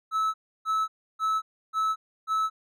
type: tone bursts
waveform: triangle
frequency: 1302 Hz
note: E6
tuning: 22 cents flat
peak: -21 dBFS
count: 5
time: 0.11-2.5 s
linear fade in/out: 50 ms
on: 230 ms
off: 310 ms
effects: none